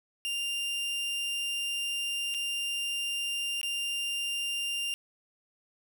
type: tone with dropouts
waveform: 40% pulse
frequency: 2794 Hz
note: F7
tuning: in tune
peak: -29 dBFS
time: 0.25-4.94 s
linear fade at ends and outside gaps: 0 ms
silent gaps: 2.341-2.346 / 3.614-3.631 s
effects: none